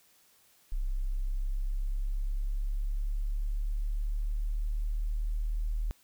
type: linear sweep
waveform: sine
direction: up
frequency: 32.7 to 38.89 Hz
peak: -28 dBFS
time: 0.72-5.91 s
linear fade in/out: 0 ms
effects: white hiss -64 dBFS RMS until 6.03 s